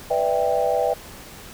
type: chord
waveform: sine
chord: E minor seventh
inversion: second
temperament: just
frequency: 494.4 / 593.3 / 659.3 / 791.1 Hz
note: B4 / D5 / E5 / G5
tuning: +2 / +18 / 0 / +16 cents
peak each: -23 / -24 / -24 / -24 dBFS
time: 0.1-0.94 s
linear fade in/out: 10 ms
effects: pink hiss -41 dBFS RMS until 1.53 s